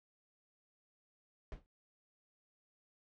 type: noise with exponential decay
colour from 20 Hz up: brown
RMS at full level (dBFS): -40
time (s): 1.52-1.66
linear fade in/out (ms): 0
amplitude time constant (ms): 29
effects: low-pass 4000 Hz 12 dB/octave